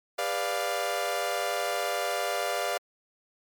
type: chord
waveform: sawtooth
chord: G# diminished seventh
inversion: none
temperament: equal with one note detuned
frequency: 405.4 / 493.9 / 587.3 / 698.5 Hz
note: G#4 / B4 / D5 / F5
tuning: -42 / 0 / 0 / 0 cents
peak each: -33 / -31 / -28 / -27 dBFS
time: 0.18-2.78 s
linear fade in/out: 10 ms
effects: MP3 96 kbps